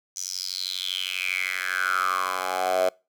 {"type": "tone with high-pass filter sweep", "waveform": "10% pulse", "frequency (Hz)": 92.5, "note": "F#2", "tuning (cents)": 0, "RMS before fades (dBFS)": -27, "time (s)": [0.16, 2.89], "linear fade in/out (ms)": 5, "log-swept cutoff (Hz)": [6200, 610], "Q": 7.4, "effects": ["noise-tail reverb RT60 0.3 s tail -26 dB re dry"]}